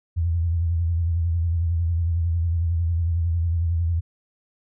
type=tone with vibrato; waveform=sine; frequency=84.1 Hz; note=E2; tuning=35 cents sharp; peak=-19 dBFS; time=0.16-4.01 s; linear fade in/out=20 ms; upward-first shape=sine; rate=11 Hz; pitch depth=64 cents each way; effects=none